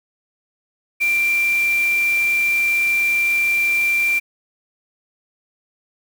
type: tone in noise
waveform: sine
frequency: 2363 Hz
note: D7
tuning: 10 cents sharp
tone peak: -15 dBFS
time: 1-4.2 s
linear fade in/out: 20 ms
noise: white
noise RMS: -33 dBFS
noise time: 1-4.2 s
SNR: +15 dB
effects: none